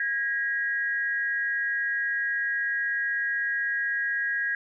sine tone pair together, 1640.1 / 1904 Hz, G#6 / A#6, -22 / +36 cents, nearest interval minor third, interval 258 cents, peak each -26 / -30 dBFS, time 0-4.55 s, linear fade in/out 2 ms, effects none

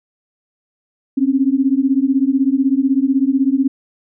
sine beating tone pair, 261.6 / 277.6 Hz, C4 / C#4, 0 / +3 cents, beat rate 16 Hz, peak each -15 dBFS, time 1.17-3.68 s, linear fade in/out 10 ms, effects none

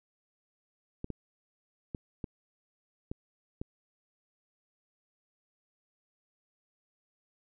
clicks, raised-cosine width 3 ms, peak -23 dBFS, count 6, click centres 1.044 / 1.103 / 1.948 / 2.242 / 3.115 / 3.615 s, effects none

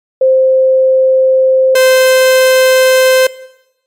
sine / 45% pulse tone pair in turn, 523.3 / 518.5 Hz, C5 / C5, 0 / -16 cents, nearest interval unison, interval 16 cents, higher first, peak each -5 dBFS, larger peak neither, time 0.21-1.75 / 1.75-3.27 s, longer first, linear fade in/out 5 ms, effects noise-tail reverb RT60 0.9 s tail -19 dB re dry + MP3 64 kbps

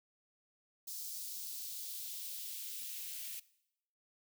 blue noise with high-pass filter sweep, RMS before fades -44 dBFS, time 0.87-3.4 s, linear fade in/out 10 ms, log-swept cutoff 5000 to 2400 Hz, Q 1.5, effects noise-tail reverb RT60 0.8 s tail -20 dB re dry

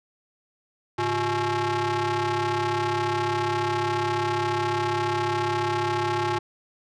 sawtooth ring-modulated tone, 246.9 Hz, B3, in tune, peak -16 dBFS, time 0.98-6.39 s, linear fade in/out 10 ms, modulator 600 Hz, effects low-pass 5000 Hz 12 dB/octave

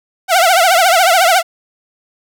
sawtooth tone with vibrato, 713 Hz, F5, 36 cents sharp, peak -4 dBFS, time 0.28-1.43 s, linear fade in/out 50 ms, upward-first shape triangle, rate 14 Hz, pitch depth 180 cents each way, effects none

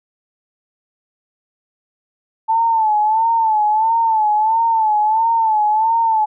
sine tone with vibrato, 880 Hz, A5, in tune, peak -12 dBFS, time 2.48-6.26 s, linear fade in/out 20 ms, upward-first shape sine, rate 1.5 Hz, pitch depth 77 cents each way, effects none

